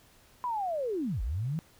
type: linear two-way sweep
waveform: sine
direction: down then up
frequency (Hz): 1013 to 44.24 to 169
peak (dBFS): -29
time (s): 0.44-1.59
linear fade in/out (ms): 0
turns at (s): 1.22
effects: pink hiss -60 dBFS RMS until 1.79 s